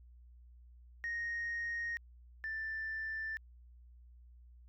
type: tone pair in turn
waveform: sine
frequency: 1864.7 / 1771.3 Hz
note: A#6 / A6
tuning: 0 / +11 cents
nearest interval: minor second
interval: 89 cents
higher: first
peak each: -34 / -36 dBFS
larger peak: first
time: 1.04-1.97 / 2.44-3.37 s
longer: neither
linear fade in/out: 0 ms
effects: tanh soft clip ceiling -33 dBFS + added 60 Hz sine -55 dBFS peak until 4.68 s